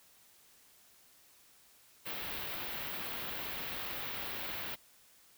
white band-stop noise, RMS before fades -40 dBFS, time 2.05-4.76 s, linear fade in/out 20 ms, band 3800 to 16000 Hz, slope 24 dB/octave, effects white hiss -63 dBFS RMS until 5.37 s

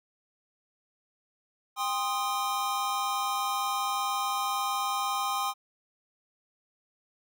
square chord, C minor, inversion second, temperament equal with one note detuned, 798.2 / 1046.5 / 1244.5 Hz, G5 / C6 / Eb6, +31 / 0 / 0 cents, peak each -33 dBFS, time 1.76-5.54 s, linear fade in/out 50 ms, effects none

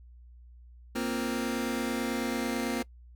sawtooth chord, Bb suspended second, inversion none, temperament just, 233.1 / 262.2 / 349.6 Hz, Bb3 / C4 / F4, 0 / +4 / +2 cents, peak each -28 / -29 / -32 dBFS, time 0.95-2.83 s, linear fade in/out 10 ms, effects noise-tail reverb RT60 0.1 s tail -22 dB re dry + added 60 Hz sine -49 dBFS peak until 3.15 s

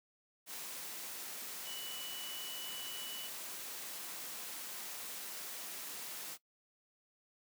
sine tone in noise, 2960 Hz, F#7, in tune, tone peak -45 dBFS, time 1.64-3.3 s, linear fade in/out 50 ms, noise white, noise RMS -45 dBFS, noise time 0.46-6.38 s, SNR -3 dB, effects noise-tail reverb RT60 0.1 s tail -18 dB re dry + high-pass 200 Hz 12 dB/octave

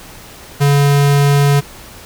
square tone, 142.2 Hz, C#3, 45 cents sharp, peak -9 dBFS, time 0.6-1.61 s, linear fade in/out 20 ms, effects pink hiss -36 dBFS RMS until 2.05 s

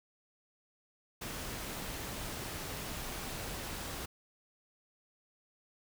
pink noise, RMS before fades -41 dBFS, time 1.21-4.06 s, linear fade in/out 10 ms, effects none

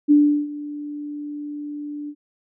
sine tone with ADSR envelope, 293.7 Hz, D4, in tune, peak -9 dBFS, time 0.08-2.15 s, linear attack 31 ms, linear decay 360 ms, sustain -19 dB, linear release 62 ms, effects none

